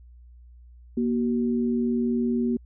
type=tone pair together; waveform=sine; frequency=238.3 / 377.8 Hz; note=A#3 / F#4; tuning=+38 / +36 cents; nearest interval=minor sixth; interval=798 cents; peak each=-22 / -29 dBFS; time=0.97-2.57 s; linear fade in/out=5 ms; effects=added 60 Hz sine -46 dBFS peak until 2.65 s